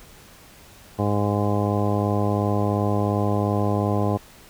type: harmonic tone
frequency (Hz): 102.8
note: G#2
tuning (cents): -17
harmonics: 1 / 2 / 3 / 4 / 5 / 6 / 7 / 8 / 10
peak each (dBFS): -23 / -26 / -28 / -29 / -30 / -31 / -31 / -32 / -33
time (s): 0.98-4.18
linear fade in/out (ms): 20
effects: pink hiss -48 dBFS RMS until 4.49 s